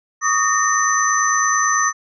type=tone cluster; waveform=sine; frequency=1131 / 1240 / 1837 / 6080 Hz; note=C#6 / D#6 / A#6 / F#8; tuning=+34 / -6 / -26 / +46 cents; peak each=-20 dBFS; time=0.21-1.93 s; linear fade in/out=50 ms; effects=none